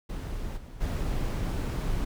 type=noise with level steps; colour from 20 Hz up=brown; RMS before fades=-34 / -43 / -29 dBFS; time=0.09-2.05 s; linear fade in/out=10 ms; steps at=0.56 / 0.8 s; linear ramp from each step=20 ms; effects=none